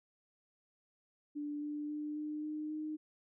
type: tone with pitch steps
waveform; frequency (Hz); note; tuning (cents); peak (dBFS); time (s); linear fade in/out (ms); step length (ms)
sine; 293.7 / 296.4 / 299.2 / 302 / 304.8 / 307.6; D4 / D4 / D4 / D4 / D#4 / D#4; 0 / +16 / +32 / +48 / -36 / -20; -37; 1.35-2.97; 20; 270
effects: none